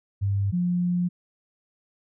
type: tone pair in turn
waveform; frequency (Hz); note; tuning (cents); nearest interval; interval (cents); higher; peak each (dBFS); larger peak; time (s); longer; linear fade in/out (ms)
sine; 99.4 / 177.11; G2 / F3; +25 / +25; minor seventh; 1000; second; -21; neither; 0.21-0.52 / 0.52-1.09; second; 20
effects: none